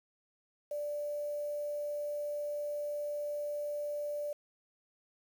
sine tone with quantisation, 587.3 Hz, D5, in tune, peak -34 dBFS, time 0.71-4.33 s, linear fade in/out 5 ms, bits 9, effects none

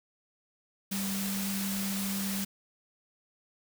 sine tone in noise, 196 Hz, G3, in tune, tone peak -32 dBFS, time 0.91-2.45 s, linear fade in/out 10 ms, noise white, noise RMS -36 dBFS, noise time 0.91-2.45 s, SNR +1 dB, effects none

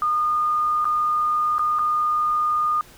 sine tone with dropouts, 1221 Hz, D#6, 33 cents flat, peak -18 dBFS, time 0.02-2.81 s, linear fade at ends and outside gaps 1 ms, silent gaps 0.845-0.853 / 1.583-1.593 / 1.787-1.792 s, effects pink hiss -48 dBFS RMS until 2.97 s

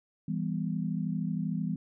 sine chord, E minor, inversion none, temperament just, 164.81 / 197.78 / 247.2 Hz, E3 / G3 / B3, 0 / +16 / +2 cents, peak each -32 / -33 / -36 dBFS, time 0.28-1.76 s, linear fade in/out 5 ms, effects none

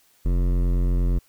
sine tone with hard clipping, 44.36 Hz, F1, 28 cents sharp, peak -20 dBFS, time 0.25-1.19 s, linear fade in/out 10 ms, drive 15 dB, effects white hiss -60 dBFS RMS until 1.28 s

